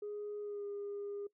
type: tone with pitch glide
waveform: sine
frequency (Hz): 415.3 to 406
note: G#4 to G#4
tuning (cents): 0 to -39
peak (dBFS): -38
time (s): 0.02-1.27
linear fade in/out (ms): 5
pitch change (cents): -39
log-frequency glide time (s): 0.41-0.65
effects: noise-tail reverb RT60 0.1 s tail -19 dB re dry + tanh soft clip ceiling -36 dBFS